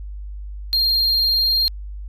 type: tone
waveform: triangle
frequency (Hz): 4207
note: C8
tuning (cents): +9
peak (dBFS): -14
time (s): 0.73-1.68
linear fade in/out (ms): 0
effects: added 50 Hz sine -29 dBFS peak until 2.08 s